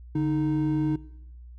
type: tone pair together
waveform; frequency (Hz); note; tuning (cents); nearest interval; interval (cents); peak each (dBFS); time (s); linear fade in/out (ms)
triangle; 145.42 / 310.1; D3 / D#4; -17 / -6; octave + minor second; 1311; -24 / -23; 0.15-0.96; 5
effects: noise-tail reverb RT60 1.0 s tail -21 dB re dry + added 60 Hz sine -42 dBFS peak until 1.58 s

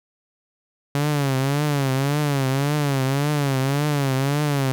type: tone with vibrato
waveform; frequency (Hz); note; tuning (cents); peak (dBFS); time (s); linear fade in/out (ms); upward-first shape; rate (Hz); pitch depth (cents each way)
sawtooth; 140.4; C#3; +22; -15; 0.95-4.72; 0; triangle; 1.8; 130
effects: none

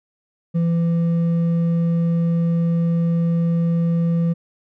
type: tone with hard clipping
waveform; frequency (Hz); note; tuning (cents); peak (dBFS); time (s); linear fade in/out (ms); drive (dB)
sine; 168.2; E3; +35; -17; 0.54-4.34; 20; 4
effects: none

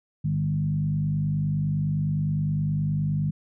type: tone with frequency modulation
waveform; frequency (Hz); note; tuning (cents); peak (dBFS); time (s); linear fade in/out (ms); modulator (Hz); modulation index
sine; 151.8; D#3; -42; -22; 0.24-3.31; 10; 49.7; 0.81
effects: none

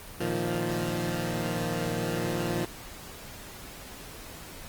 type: chord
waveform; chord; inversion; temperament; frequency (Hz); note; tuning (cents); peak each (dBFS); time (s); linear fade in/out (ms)
15% pulse; Bb suspended fourth; none; equal; 116.54 / 155.56 / 174.61; Bb2 / Eb3 / F3; 0 / 0 / 0; -27 / -27 / -25; 0.2-2.65; 5
effects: pink hiss -44 dBFS RMS until 4.68 s + Opus 24 kbps

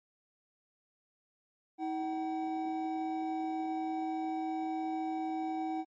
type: tone pair together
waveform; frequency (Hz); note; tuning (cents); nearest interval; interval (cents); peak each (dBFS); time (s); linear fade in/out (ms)
triangle; 319.7 / 759.5; D#4 / F#5; +47 / +45; octave + minor third; 1498; -33 / -34; 1.78-5.85; 50
effects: MP3 32 kbps

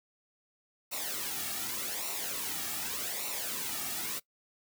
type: noise with flanger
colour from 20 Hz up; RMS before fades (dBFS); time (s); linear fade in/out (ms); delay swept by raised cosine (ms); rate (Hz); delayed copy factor
white; -36; 0.91-4.2; 20; 0.61 to 2.01; 0.85; -0.65
effects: noise-tail reverb RT60 0.1 s tail -21 dB re dry

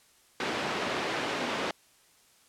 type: band-pass noise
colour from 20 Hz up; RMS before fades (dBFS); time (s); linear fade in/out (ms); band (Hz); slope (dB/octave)
pink; -32; 0.4-1.71; 2; 280 to 3400; 12
effects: white hiss -62 dBFS RMS until 2.48 s + low-pass 11000 Hz 12 dB/octave

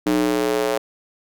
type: tone with high-pass filter sweep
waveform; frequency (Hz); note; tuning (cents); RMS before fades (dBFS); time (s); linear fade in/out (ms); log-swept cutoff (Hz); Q
square; 61; B1; -21; -20; 0.06-0.78; 5; 280 to 510; 3.1
effects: none

